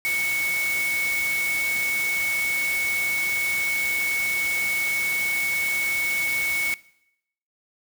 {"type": "tone in noise", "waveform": "sine", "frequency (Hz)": 2217, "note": "C#7", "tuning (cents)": 0, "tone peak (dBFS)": -22, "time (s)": [0.05, 6.74], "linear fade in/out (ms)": 0, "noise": "white", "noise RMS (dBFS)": -32, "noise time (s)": [0.05, 6.74], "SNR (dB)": 7, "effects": ["noise-tail reverb RT60 0.8 s tail -21 dB re dry"]}